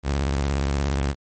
sawtooth tone with vibrato, 69.3 Hz, C#2, in tune, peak -17 dBFS, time 0.03-1.15 s, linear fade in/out 50 ms, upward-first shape square, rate 17 Hz, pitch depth 130 cents each way, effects MP3 32 kbps

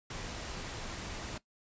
pink noise, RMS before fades -41 dBFS, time 0.1-1.38 s, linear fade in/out 5 ms, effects noise-tail reverb RT60 0.1 s tail -17 dB re dry + resampled to 16000 Hz

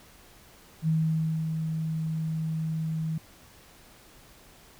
sine tone with ADSR envelope, 159.4 Hz, D#3, 42 cents sharp, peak -21 dBFS, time 0.82-3.18 s, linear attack 57 ms, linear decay 570 ms, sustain -6 dB, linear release 4 ms, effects pink hiss -54 dBFS RMS until 4.79 s

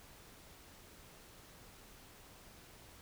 silence, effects pink hiss -58 dBFS RMS until 3.01 s

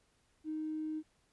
triangle tone with tanh clipping, 311.1 Hz, D#4, in tune, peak -35 dBFS, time 0.44-1.03 s, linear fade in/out 50 ms, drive 2 dB, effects pink hiss -73 dBFS RMS until 1.32 s + resampled to 24000 Hz

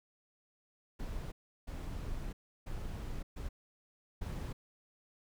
brown noise bursts at uneven times, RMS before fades -40 dBFS, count 5, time 0.99-1.32 / 1.67-2.33 / 2.66-3.23 / 3.36-3.49 / 4.21-4.53 s, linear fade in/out 10 ms, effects none

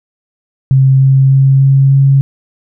sine tone with pitch steps, 133.6 / 134.45 / 135.31 / 136.17 / 137.04 Hz, C3 / C3 / C#3 / C#3 / C#3, +36 / +47 / -41 / -31 / -19 cents, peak -4 dBFS, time 0.71-2.21 s, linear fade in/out 0 ms, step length 300 ms, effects none

